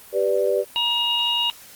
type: chord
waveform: sine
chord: G major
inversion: none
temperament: equal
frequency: 392 / 493.9 / 587.3 Hz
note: G4 / B4 / D5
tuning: 0 / 0 / 0 cents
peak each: -22 dBFS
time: 0.12-0.65 s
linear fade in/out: 50 ms
type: harmonic tone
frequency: 949 Hz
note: A#5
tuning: 31 cents sharp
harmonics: 1 / 3 / 4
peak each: -28 / -20 / -27 dBFS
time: 0.76-1.5 s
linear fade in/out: 0 ms
effects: white hiss -45 dBFS RMS until 1.75 s + Opus 32 kbps